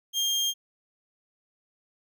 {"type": "tone", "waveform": "30% pulse", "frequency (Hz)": 3209, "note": "G7", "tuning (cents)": 40, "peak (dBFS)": -21, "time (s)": [0.13, 0.54], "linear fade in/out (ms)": 50, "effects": []}